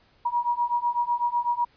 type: beating tone pair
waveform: sine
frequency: 954 / 962 Hz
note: A#5 / B5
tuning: +40 / -46 cents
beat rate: 8 Hz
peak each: -26 / -25 dBFS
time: 0.25-1.65 s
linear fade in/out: 10 ms
effects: pink hiss -61 dBFS RMS until 1.76 s + resampled to 11025 Hz